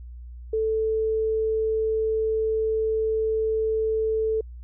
sine tone, 440 Hz, A4, in tune, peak -21 dBFS, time 0.53-4.41 s, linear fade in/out 5 ms, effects added 60 Hz sine -37 dBFS peak until 4.63 s

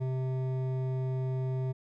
sine tone with hard clipping, 130 Hz, C3, 11 cents flat, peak -31 dBFS, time 0-1.73 s, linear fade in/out 20 ms, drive 11 dB, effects none

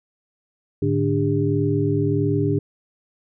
sine tone cluster, 107 / 148.5 / 293.7 / 402.2 Hz, A2 / D3 / D4 / G4, -48 / +20 / 0 / +44 cents, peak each -23 dBFS, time 0.82-2.59 s, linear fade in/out 5 ms, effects none

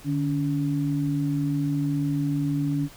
sine tone pair together, 148.75 / 283 Hz, D3 / C#4, +22 / +36 cents, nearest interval major seventh, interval 1114 cents, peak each -25 dBFS, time 0.04-2.89 s, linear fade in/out 50 ms, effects pink hiss -48 dBFS RMS until 2.96 s

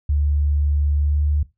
sine tone with pitch glide, 72.9 to 73.87 Hz, D2 to D2, -12 to +11 cents, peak -16 dBFS, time 0.09-1.43 s, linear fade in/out 5 ms, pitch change +23 cents, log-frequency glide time 1-1.23 s, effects noise-tail reverb RT60 0.2 s tail -17 dB re dry

